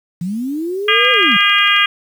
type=linear two-way sweep; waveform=sine; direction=up then down; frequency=164.9 to 514 to 175.3 Hz; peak=-18 dBFS; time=0.21-1.37 s; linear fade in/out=5 ms; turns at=1.11 s
type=harmonic tone; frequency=405.6 Hz; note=G#4; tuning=41 cents flat; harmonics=3 / 4 / 5 / 6 / 7 / 8; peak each=-17 / -17 / -17 / -17 / -17 / -17 dBFS; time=0.88-1.86 s; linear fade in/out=5 ms
type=click train; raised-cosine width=0.2 ms; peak=-17 dBFS; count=9; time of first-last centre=1.05-1.764 s; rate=11.2 Hz
effects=7-bit